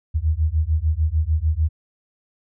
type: beating tone pair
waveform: sine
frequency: 75.4 / 82.1 Hz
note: D2 / E2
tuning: +46 / -6 cents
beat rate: 6.7 Hz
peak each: -20 dBFS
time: 0.14-1.69 s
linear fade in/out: 20 ms
effects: none